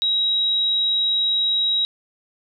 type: tone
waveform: sine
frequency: 3835 Hz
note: A#7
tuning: 48 cents sharp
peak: -17 dBFS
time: 0.02-1.85 s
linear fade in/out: 0 ms
effects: none